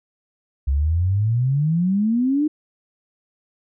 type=exponential sweep; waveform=sine; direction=up; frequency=65.6 to 310.8 Hz; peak=-16 dBFS; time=0.67-2.48 s; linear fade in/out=10 ms; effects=none